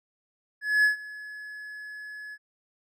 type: tone with ADSR envelope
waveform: triangle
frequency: 1700 Hz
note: G#6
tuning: 40 cents sharp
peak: -15 dBFS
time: 0.61-2.38 s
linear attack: 230 ms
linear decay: 120 ms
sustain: -21 dB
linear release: 48 ms
effects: none